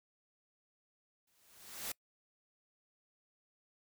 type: noise with exponential growth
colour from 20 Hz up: white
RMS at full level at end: -38 dBFS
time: 1.27-1.92 s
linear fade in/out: 5 ms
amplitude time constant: 140 ms
effects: noise-tail reverb RT60 0.1 s tail -24 dB re dry